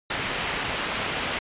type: low-pass noise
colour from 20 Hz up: white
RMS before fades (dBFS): -29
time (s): 0.1-1.39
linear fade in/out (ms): 5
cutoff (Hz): 3200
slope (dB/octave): 24
effects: resampled to 8000 Hz